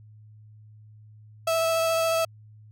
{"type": "tone with vibrato", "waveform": "35% pulse", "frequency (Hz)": 655, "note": "E5", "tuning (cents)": -11, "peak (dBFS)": -20, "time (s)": [1.47, 2.25], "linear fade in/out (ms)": 5, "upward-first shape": "sine", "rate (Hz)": 14, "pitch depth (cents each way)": 10, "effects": ["added 107 Hz sine -47 dBFS peak until 2.71 s"]}